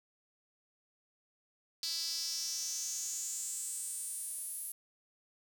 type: tone with high-pass filter sweep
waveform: sawtooth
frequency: 329.6 Hz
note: E4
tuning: in tune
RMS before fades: -39 dBFS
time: 1.83-4.72 s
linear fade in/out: 2 ms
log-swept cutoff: 4600 to 11000 Hz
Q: 5.8
effects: 11-bit